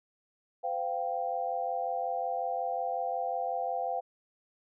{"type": "chord", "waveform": "sine", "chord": "C suspended fourth", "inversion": "none", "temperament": "equal with one note detuned", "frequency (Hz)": [513.4, 698.5, 784], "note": ["C5", "F5", "G5"], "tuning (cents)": [-33, 0, 0], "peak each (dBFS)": [-36, -33, -34], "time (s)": [0.63, 4.01], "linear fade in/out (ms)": 20, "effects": []}